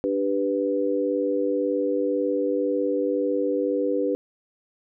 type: chord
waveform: sine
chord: G major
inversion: second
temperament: equal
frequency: 293.7 / 392 / 493.9 Hz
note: D4 / G4 / B4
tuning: 0 / 0 / 0 cents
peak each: -26 / -27 / -24 dBFS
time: 0.04-4.15 s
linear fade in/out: 0 ms
effects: none